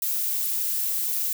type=noise; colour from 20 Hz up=violet; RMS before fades=-26 dBFS; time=0.02-1.33 s; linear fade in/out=2 ms; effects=none